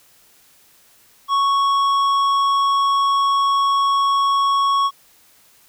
sine tone with tanh clipping, 1108.7 Hz, C#6, in tune, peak -16 dBFS, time 1.28-4.91 s, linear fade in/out 50 ms, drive 10 dB, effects white hiss -53 dBFS RMS until 5.68 s

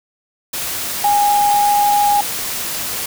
sine tone in noise, 821 Hz, G#5, 20 cents flat, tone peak -11 dBFS, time 1.04-2.21 s, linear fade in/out 5 ms, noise white, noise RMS -23 dBFS, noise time 0.53-3.06 s, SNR +9 dB, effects none

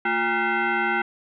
sine tone with frequency modulation, 354.4 Hz, F4, 25 cents sharp, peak -20 dBFS, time 0.05-1.02 s, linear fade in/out 5 ms, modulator 580 Hz, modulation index 3.3, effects none

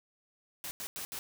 white noise bursts at uneven times, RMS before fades -40 dBFS, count 4, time 0.64-0.71 / 0.8-0.87 / 0.96-1.05 / 1.12-1.19 s, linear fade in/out 0 ms, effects none

